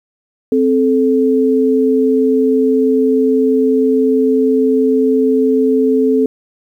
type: tone pair together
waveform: sine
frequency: 261.6 / 435.4 Hz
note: C4 / A4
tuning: 0 / -18 cents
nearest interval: major sixth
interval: 882 cents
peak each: -12 dBFS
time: 0.52-6.26 s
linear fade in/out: 2 ms
effects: 8-bit